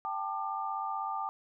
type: chord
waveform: sine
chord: G suspended second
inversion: none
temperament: equal with one note detuned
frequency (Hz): 784 / 880 / 1196.6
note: G5 / A5 / D6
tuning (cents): 0 / 0 / +32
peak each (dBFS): -37 / -37 / -36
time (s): 0.05-1.29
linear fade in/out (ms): 0
effects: none